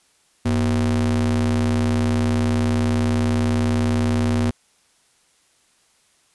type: ring-modulated tone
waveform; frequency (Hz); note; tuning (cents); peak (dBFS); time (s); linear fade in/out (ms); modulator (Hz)
square; 70; C#2; +18; -15; 0.45-4.51; 10; 170
effects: white hiss -60 dBFS RMS until 6.34 s + resampled to 24000 Hz